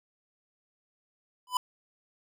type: tone with exponential growth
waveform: square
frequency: 1000 Hz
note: B5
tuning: 21 cents sharp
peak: -21 dBFS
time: 1.47-1.57 s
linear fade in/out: 2 ms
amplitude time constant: 21 ms
effects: none